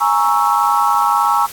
sine chord, A# half-diminished seventh, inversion third, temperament equal, 830.6 / 932.3 / 1108.7 / 1318.5 Hz, G#5 / A#5 / C#6 / E6, 0 / 0 / 0 / 0 cents, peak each -17 dBFS, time 0-1.47 s, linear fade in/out 20 ms, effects white hiss -33 dBFS RMS until 1.52 s + AAC 64 kbps

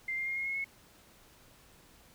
sine tone with pitch steps, 2093 / 2111 / 2130 / 2148 / 2167 / 2186 Hz, C7 / C7 / C7 / C7 / C#7 / C#7, 0 / +15 / +30 / +45 / -40 / -25 cents, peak -32 dBFS, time 0.08-0.644 s, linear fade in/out 5 ms, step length 94 ms, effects pink hiss -60 dBFS RMS until 2.14 s

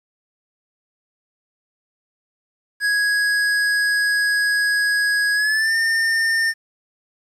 square tone with pitch glide, 1661.2 to 1811.6 Hz, G#6 to A#6, 0 to -50 cents, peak -17 dBFS, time 2.8-6.54 s, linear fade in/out 50 ms, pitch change +150 cents, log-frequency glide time 5.34-5.75 s, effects low-pass 9000 Hz 12 dB/octave + 9-bit

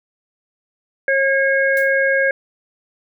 harmonic tone, 543 Hz, C#5, 36 cents flat, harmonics 1 / 3 / 4, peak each -17 / -16 / -24 dBFS, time 1.08-2.31 s, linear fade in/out 2 ms
blue noise with exponential decay, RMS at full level -31 dBFS, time 1.77-1.96 s, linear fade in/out 0 ms, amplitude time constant 40 ms
effects none

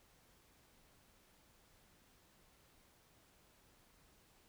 silence, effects pink hiss -69 dBFS RMS until 4.48 s

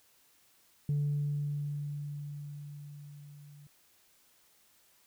sine tone with level ramp, 145.4 Hz, D3, 17 cents flat, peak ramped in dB -25 to -51 dBFS, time 0.89-3.67 s, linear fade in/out 2 ms, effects tanh soft clip ceiling -25 dBFS + white hiss -66 dBFS RMS until 5.06 s

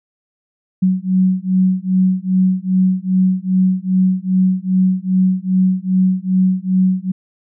sine beating tone pair, 185 / 187.5 Hz, F#3 / F#3, 0 / +23 cents, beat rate 2.5 Hz, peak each -15 dBFS, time 0.82-7.12 s, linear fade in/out 10 ms, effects none

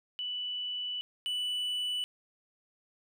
sine / triangle tone pair in turn, 2970 / 2970 Hz, F#7 / F#7, +6 / +6 cents, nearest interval unison, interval 0 cents, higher neither, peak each -33 / -29 dBFS, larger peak second, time 0.19-1.01 / 1.26-2.04 s, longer first, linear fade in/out 0 ms, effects none

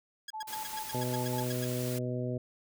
15% pulse tone bursts, 1655 Hz, G#6, 6 cents flat, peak -32 dBFS, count 12, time 0.28-1.646 s, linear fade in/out 5 ms, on 24 ms, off 98 ms
sine tone with tremolo, 869 Hz, A5, 22 cents flat, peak -36 dBFS, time 0.33-1.47 s, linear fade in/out 20 ms, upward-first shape square, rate 5 Hz, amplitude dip 65%
white noise, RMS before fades -42 dBFS, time 0.47-1.99 s, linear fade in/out 10 ms
harmonic tone, 124.5 Hz, B2, 14 cents sharp, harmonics 1 / 2 / 3 / 4 / 5, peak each -34 / -37 / -39 / -40 / -41 dBFS, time 0.94-2.38 s, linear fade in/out 5 ms
effects none

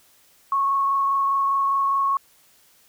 sine tone with frequency modulation, 1100 Hz, C#6, 14 cents flat, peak -18 dBFS, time 0.52-2.17 s, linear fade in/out 2 ms, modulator 24.9 Hz, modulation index 0.57, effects white hiss -57 dBFS RMS until 2.88 s

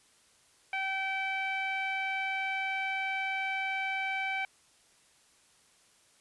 sawtooth tone with low-pass filter, 771 Hz, G5, 29 cents flat, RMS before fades -33 dBFS, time 0.73-4.45 s, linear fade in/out 2 ms, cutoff 2400 Hz, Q 4.7, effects white hiss -64 dBFS RMS until 6.2 s + resampled to 24000 Hz

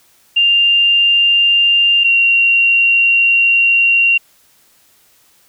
sine tone pair in turn, 2794 / 2756 Hz, F7 / F7, 0 / -24 cents, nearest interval unison, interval 24 cents, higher first, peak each -8 dBFS, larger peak neither, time 0.36-2.04 / 2.04-4.18 s, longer second, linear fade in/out 10 ms, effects white hiss -52 dBFS RMS until 5.48 s

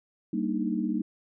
sine chord, Eb major seventh, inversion first, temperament equal, 196 / 233.1 / 293.7 / 311.1 Hz, G3 / Bb3 / D4 / Eb4, 0 / 0 / 0 / 0 cents, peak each -31 / -30 / -35 / -31 dBFS, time 0.33-1.02 s, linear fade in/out 5 ms, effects none

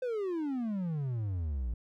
triangle exponential sweep, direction down, 520 to 55 Hz, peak -29 dBFS, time 0.02-1.74 s, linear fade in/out 5 ms, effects none

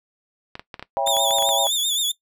clicks, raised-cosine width 0.3 ms, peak -17 dBFS, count 11, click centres 0.554 / 0.595 / 0.742 / 0.795 / 0.826 / 1.074 / 1.168 / 1.308 / 1.385 / 1.424 / 1.49 s
sine chord, C# diminished seventh, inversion none, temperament just, 554.4 / 665.2 / 798.3 / 957.9 Hz, C#5 / E5 / G5 / Bb5, 0 / +16 / +31 / +47 cents, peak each -25 / -25 / -23 / -28 dBFS, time 0.97-1.67 s, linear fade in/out 0 ms
sawtooth tone with vibrato, 3520 Hz, A7, in tune, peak -17 dBFS, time 1.06-2.12 s, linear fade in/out 10 ms, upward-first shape sine, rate 7.7 Hz, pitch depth 80 cents each way
effects noise-tail reverb RT60 0.1 s tail -18 dB re dry

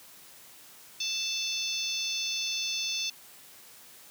harmonic tone, 881 Hz, A5, 2 cents sharp, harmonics 3 / 4 / 5 / 6 / 7, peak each -36 / -34 / -37 / -37 / -36 dBFS, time 1-3.1 s, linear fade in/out 5 ms, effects white hiss -52 dBFS RMS until 4.1 s + high-pass 100 Hz 12 dB/octave

